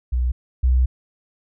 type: tone pair in turn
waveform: sine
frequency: 61.74 / 63.18 Hz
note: B1 / B1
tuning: 0 / +40 cents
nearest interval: unison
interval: 40 cents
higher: second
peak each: -17 / -13 dBFS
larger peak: second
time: 0.12-0.32 / 0.63-0.86 s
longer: second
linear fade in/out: 10 ms
effects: none